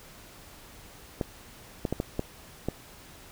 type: clicks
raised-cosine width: 2 ms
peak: -14 dBFS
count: 6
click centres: 1.212 / 1.852 / 1.926 / 2.001 / 2.194 / 2.686 s
effects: pink hiss -50 dBFS RMS until 3.31 s